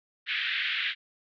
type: band-pass noise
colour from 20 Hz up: pink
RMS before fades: -30 dBFS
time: 0.26-0.95 s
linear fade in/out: 50 ms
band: 1600 to 3700 Hz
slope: 48 dB/octave
effects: none